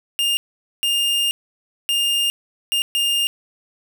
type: tone bursts at uneven times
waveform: 45% pulse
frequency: 2815 Hz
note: F7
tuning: 13 cents sharp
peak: -17 dBFS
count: 5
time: 0.19-0.37 / 0.83-1.31 / 1.89-2.3 / 2.72-2.82 / 2.95-3.27 s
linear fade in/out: 0 ms
effects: none